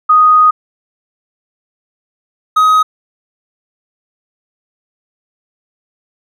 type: tone pair in turn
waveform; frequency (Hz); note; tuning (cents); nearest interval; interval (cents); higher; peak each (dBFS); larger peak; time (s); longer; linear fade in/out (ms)
sine / triangle; 1244.5 / 1261.1; D#6 / D#6; 0 / +23; unison; 23; second; -4; neither; 0.09-0.51 / 2.56-2.83; first; 10
effects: none